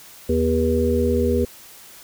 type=harmonic tone; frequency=80.3 Hz; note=E2; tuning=45 cents flat; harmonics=1 / 3 / 5 / 6; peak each=-22 / -22 / -22 / -22 dBFS; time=0.29-1.45 s; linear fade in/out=5 ms; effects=white hiss -44 dBFS RMS until 2.03 s